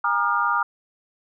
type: tone cluster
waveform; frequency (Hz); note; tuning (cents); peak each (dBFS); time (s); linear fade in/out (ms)
sine; 814 / 945 / 1208 / 1406; G#5 / A#5 / D6 / F6; -35 / +23 / +48 / +11; -29 / -25 / -22 / -24; 0.04-0.63; 5
effects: none